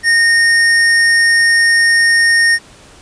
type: tone with sample-and-hold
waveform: sine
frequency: 1845 Hz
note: A#6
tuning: 18 cents flat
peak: -7 dBFS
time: 0.03-2.59 s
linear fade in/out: 50 ms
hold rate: 7350 Hz
effects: pink hiss -41 dBFS RMS until 3.01 s + resampled to 22050 Hz